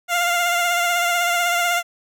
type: tone with vibrato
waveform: 15% pulse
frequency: 698.5 Hz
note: F5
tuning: in tune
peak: -11 dBFS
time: 0.08-1.83 s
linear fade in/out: 50 ms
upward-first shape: triangle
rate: 16 Hz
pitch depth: 35 cents each way
effects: none